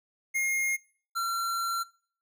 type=tone pair in turn; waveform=square; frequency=2138 / 1364.5 Hz; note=C7 / F6; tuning=+37 / -41 cents; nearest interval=minor sixth; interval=778 cents; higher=first; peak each=-26 / -28 dBFS; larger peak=first; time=0.34-0.77 / 1.15-1.84 s; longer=second; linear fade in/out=20 ms; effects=noise-tail reverb RT60 0.5 s tail -23 dB re dry